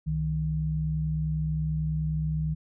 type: tone pair together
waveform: sine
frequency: 66.24 / 155.56 Hz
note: C2 / D#3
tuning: +22 / 0 cents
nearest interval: octave + minor third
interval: 1478 cents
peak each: -32 / -26 dBFS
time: 0.06-2.55 s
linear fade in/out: 20 ms
effects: none